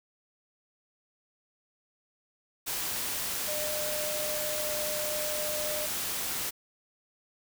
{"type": "tone in noise", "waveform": "sine", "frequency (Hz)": 605, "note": "D#5", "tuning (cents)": -49, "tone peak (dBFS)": -34, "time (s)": [3.47, 5.87], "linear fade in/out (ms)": 20, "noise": "white", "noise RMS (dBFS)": -33, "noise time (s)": [2.66, 6.51], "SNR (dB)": -4, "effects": []}